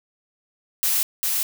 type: noise with echo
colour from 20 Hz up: blue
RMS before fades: -21 dBFS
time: 0.83-1.03 s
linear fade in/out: 0 ms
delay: 400 ms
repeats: 1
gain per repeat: -2 dB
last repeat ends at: 1.43 s
effects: none